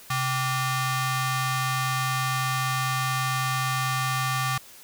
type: ring-modulated tone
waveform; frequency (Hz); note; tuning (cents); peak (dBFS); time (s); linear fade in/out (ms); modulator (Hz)
sawtooth; 647; E5; -32; -17; 0.1-4.58; 5; 516
effects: white hiss -48 dBFS RMS until 4.83 s